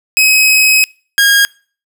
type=tone pair in turn; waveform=sawtooth; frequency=2543 / 1630 Hz; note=D#7 / G#6; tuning=+37 / -33 cents; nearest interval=minor sixth; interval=770 cents; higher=first; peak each=-3 dBFS; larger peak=neither; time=0.17-0.84 / 1.18-1.45 s; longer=first; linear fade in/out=0 ms; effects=noise-tail reverb RT60 0.4 s tail -25 dB re dry